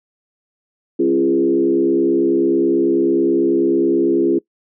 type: tone with frequency modulation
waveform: sine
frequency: 340 Hz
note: F4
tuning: 46 cents flat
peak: -12 dBFS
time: 0.99-4.39 s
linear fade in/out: 10 ms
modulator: 69.2 Hz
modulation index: 1.1
effects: noise-tail reverb RT60 0.1 s tail -22 dB re dry